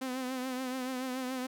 sawtooth tone with vibrato, 256.9 Hz, C4, 32 cents flat, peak -30 dBFS, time 0.01-1.47 s, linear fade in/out 10 ms, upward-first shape triangle, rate 7 Hz, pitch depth 57 cents each way, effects none

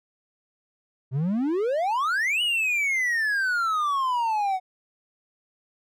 triangle exponential two-way sweep, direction up then down, 123.47 to 2960 to 734 Hz, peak -20 dBFS, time 1.11-4.6 s, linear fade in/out 50 ms, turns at 2.42 s, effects none

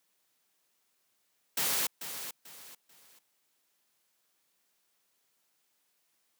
white noise with echo, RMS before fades -30 dBFS, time 1.57-1.87 s, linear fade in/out 5 ms, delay 440 ms, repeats 3, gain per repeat -10 dB, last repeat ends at 3.19 s, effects white hiss -75 dBFS RMS until 6.39 s + high-pass 150 Hz 12 dB/octave

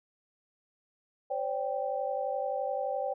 sine chord, C suspended second, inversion none, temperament equal with one note detuned, 523.3 / 574.9 / 784 Hz, C5 / D5 / G5, 0 / -37 / 0 cents, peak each -34 dBFS, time 1.3-3.14 s, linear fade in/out 10 ms, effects none

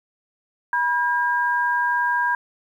sine tone pair together, 971 / 1612.9 Hz, B5 / G6, -30 / +49 cents, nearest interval major sixth, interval 879 cents, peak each -21 dBFS, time 0.73-2.35 s, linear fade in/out 2 ms, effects 9-bit

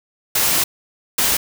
white noise bursts at uneven times, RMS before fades -17 dBFS, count 2, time 0.35-0.64 / 1.18-1.37 s, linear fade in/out 5 ms, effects none

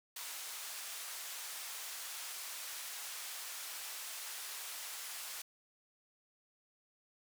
white band-pass noise, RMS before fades -45 dBFS, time 0.16-5.42 s, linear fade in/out 5 ms, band 800 to 13000 Hz, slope 12 dB/octave, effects none

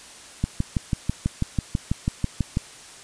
click train, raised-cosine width 5 ms, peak -9 dBFS, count 14, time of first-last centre 0.44-2.571 s, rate 6.1 Hz, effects white hiss -44 dBFS RMS until 3.03 s + resampled to 22050 Hz

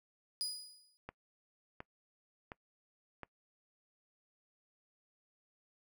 30% pulse tone with exponential decay, 4936 Hz, D#8, 15 cents flat, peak -30 dBFS, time 0.41-0.97 s, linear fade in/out 0 ms, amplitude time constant 120 ms
click train, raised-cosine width 0.5 ms, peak -29 dBFS, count 4, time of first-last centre 1.09-3.233 s, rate 1.4 Hz
effects noise-tail reverb RT60 0.1 s tail -23 dB re dry

